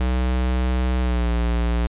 square tone with pitch glide, 62.9 to 58.69 Hz, B1 to A#1, +32 to +12 cents, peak -19 dBFS, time 0-1.87 s, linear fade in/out 5 ms, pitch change -120 cents, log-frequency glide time 1-1.3 s, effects resampled to 8000 Hz

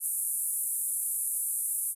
white band-pass noise, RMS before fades -31 dBFS, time 0-1.95 s, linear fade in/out 50 ms, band 9000 to 12000 Hz, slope 48 dB/octave, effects resampled to 32000 Hz

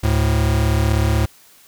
square tone pair together, 72.9 / 109.07 Hz, D2 / A2, -12 / -15 cents, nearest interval perfect fifth, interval 697 cents, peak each -18 dBFS, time 0.03-1.26 s, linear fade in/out 10 ms, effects white hiss -49 dBFS RMS until 1.67 s

